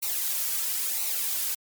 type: noise with flanger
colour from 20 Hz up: blue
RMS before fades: -28 dBFS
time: 0.02-1.55 s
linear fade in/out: 10 ms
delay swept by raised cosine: 0.59 to 2.89 ms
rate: 0.99 Hz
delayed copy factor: -0.6
effects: MP3 96 kbps